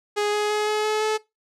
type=tone with pitch steps; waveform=sawtooth; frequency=415.3 / 418.7 / 422.1 / 425.5 / 429 / 432.4 Hz; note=G#4 / G#4 / G#4 / G#4 / A4 / A4; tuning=0 / +14 / +28 / +42 / -44 / -30 cents; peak=-17 dBFS; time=0.16-1.18 s; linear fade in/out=20 ms; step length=170 ms; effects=noise-tail reverb RT60 0.2 s tail -20 dB re dry + low-pass 8000 Hz 12 dB/octave